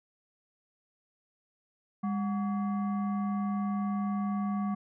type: tone with frequency modulation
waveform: sine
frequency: 202.1 Hz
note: G#3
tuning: 47 cents flat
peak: -28 dBFS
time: 2.03-4.75 s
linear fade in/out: 10 ms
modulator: 936 Hz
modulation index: 0.51
effects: none